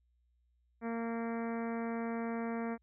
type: harmonic tone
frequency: 230.3 Hz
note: A#3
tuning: 21 cents flat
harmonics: 1 / 2 / 3 / 4 / 5 / 6 / 7 / 8 / 9 / 10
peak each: -36 / -41 / -44 / -48 / -50 / -51 / -53 / -53 / -55 / -56 dBFS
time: 0.81-2.78 s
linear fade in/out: 50 ms
effects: added 60 Hz sine -70 dBFS peak until 2.82 s